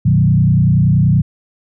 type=tone with frequency modulation; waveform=sine; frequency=140.8 Hz; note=C#3; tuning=27 cents sharp; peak=-8 dBFS; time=0.05-1.22 s; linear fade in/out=10 ms; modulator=30.5 Hz; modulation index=1.4; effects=none